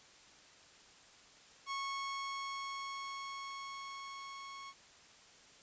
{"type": "tone with level ramp", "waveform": "sawtooth", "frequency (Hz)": 1100, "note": "C#6", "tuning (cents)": -14, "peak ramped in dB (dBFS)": [-33, -43], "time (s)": [1.66, 4.74], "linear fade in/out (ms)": 50, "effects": ["white hiss -60 dBFS RMS until 5.62 s", "resampled to 16000 Hz"]}